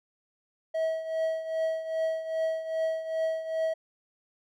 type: tone with tremolo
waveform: triangle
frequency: 644 Hz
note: E5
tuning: 41 cents flat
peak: -22 dBFS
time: 0.74-3.74 s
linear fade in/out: 10 ms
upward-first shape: triangle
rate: 2.5 Hz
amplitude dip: 75%
effects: none